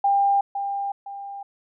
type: tone with echo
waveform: sine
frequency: 798 Hz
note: G5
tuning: 31 cents sharp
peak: -16 dBFS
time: 0.04-0.41 s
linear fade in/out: 5 ms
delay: 510 ms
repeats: 2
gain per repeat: -8 dB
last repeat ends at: 1.43 s
effects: none